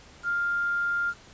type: tone with quantisation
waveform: sine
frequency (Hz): 1400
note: F6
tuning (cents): +4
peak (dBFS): -24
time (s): 0.23-1.14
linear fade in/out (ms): 50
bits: 8
effects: pink hiss -51 dBFS RMS until 1.33 s + resampled to 16000 Hz